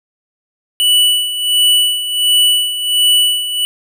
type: tone with tremolo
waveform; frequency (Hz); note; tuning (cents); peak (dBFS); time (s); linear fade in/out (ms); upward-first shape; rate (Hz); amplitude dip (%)
square; 2960; F#7; 0; -8; 0.8-3.65; 0; sine; 1.4; 70
effects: none